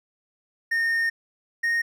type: tone pair in turn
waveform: triangle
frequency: 1834 / 1856.4 Hz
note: A#6 / A#6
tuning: -29 / -8 cents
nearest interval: unison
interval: 21 cents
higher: second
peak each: -19 dBFS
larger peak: neither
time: 0.71-1.1 / 1.63-1.82 s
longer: first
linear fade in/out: 10 ms
effects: none